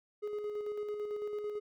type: tone with tremolo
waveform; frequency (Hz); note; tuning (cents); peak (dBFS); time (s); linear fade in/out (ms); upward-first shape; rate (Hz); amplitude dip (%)
triangle; 418.1; G#4; +12; -32; 0.22-1.6; 20; square; 9; 35
effects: none